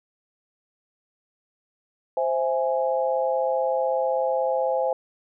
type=chord; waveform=sine; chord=C augmented; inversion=none; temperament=equal; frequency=523.3 / 659.3 / 830.6 Hz; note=C5 / E5 / G#5; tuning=0 / 0 / 0 cents; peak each=-23 / -27 / -27 dBFS; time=2.17-4.93 s; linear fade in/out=2 ms; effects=none